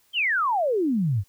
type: exponential sweep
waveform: sine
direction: down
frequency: 3226 to 90.2 Hz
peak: -20 dBFS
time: 0.13-1.24 s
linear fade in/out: 50 ms
effects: white hiss -63 dBFS RMS until 1.28 s